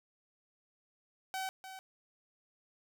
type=tone with echo; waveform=sawtooth; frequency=761 Hz; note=F#5; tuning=48 cents sharp; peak=-32 dBFS; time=1.34-1.49 s; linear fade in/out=0 ms; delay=300 ms; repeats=1; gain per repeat=-10 dB; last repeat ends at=1.79 s; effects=none